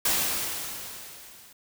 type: noise with level ramp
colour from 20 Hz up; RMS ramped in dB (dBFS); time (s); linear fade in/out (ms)
white; -23 to -52; 0.05-1.53; 5
effects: none